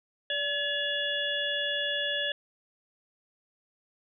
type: harmonic tone with a mistuned harmonic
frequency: 569 Hz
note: C#5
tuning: 45 cents sharp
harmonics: 1 / 3 / 5 / 6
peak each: -35 / -32 / -34 / -32 dBFS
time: 0.3-2.32 s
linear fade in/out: 2 ms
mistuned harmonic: 1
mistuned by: +29 cents
effects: none